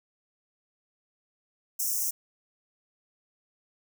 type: high-pass noise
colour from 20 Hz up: white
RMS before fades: -29 dBFS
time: 1.79-2.11 s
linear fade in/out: 10 ms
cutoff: 5400 Hz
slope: 96 dB/octave
effects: none